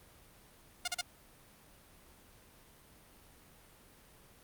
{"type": "tone bursts", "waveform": "5% pulse", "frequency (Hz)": 712, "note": "F5", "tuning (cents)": 33, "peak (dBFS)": -21, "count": 3, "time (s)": [0.85, 1.012], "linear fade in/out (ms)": 5, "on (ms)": 28, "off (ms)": 39, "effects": ["pink hiss -60 dBFS RMS until 4.43 s", "Opus 32 kbps"]}